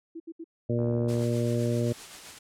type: tone bursts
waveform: sine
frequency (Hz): 329.6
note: E4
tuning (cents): 0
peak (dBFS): -36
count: 3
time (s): 0.15-0.443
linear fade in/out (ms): 10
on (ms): 51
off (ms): 70
type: harmonic tone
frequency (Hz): 118.7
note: A#2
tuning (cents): +32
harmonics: 1 / 2 / 3 / 4 / 5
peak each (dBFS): -27 / -30 / -32 / -33 / -34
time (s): 0.69-1.93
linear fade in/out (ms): 10
type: click train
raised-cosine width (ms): 1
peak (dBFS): -30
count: 34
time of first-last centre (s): 0.79-1.236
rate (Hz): 74
type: noise with tremolo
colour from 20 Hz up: white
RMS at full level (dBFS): -42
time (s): 1.08-2.39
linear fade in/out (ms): 10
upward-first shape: sine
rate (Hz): 7.7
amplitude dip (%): 35
effects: low-pass 9000 Hz 12 dB/octave